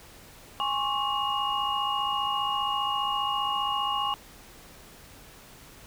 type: tone cluster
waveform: sine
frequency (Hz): 822 / 1071 / 1126 / 2860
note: G#5 / C6 / C#6 / F7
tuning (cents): -18 / +40 / +27 / +41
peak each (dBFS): -31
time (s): 0.6-4.14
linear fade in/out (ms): 0
effects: pink hiss -50 dBFS RMS until 5.86 s